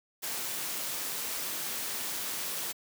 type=noise with amplitude modulation; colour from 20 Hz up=white; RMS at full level=-34 dBFS; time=0.22-2.73 s; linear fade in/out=20 ms; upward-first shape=sine; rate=198 Hz; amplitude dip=25%; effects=high-pass 150 Hz 12 dB/octave